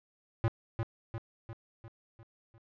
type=tone with echo; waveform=square; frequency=113.7 Hz; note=A#2; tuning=43 cents flat; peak=-26 dBFS; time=0.44-0.48 s; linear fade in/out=0 ms; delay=350 ms; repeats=6; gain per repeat=-5 dB; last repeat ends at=2.58 s; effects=low-pass 2000 Hz 12 dB/octave